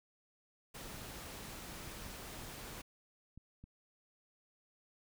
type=noise; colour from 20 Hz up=pink; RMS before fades=-48 dBFS; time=0.74-2.82 s; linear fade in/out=10 ms
type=clicks; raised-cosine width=5 ms; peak=-40 dBFS; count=8; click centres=0.943 / 1.018 / 1.876 / 2.021 / 2.064 / 2.438 / 3.376 / 3.64 s
effects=none